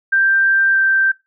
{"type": "tone with pitch glide", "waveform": "sine", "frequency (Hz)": [1576, 1566], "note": ["G6", "G6"], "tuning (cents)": [9, -2], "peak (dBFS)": -11, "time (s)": [0.12, 1.12], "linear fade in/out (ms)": 10, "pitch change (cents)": -11, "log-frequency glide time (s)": [0.72, 0.77], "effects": ["noise-tail reverb RT60 0.2 s tail -17 dB re dry"]}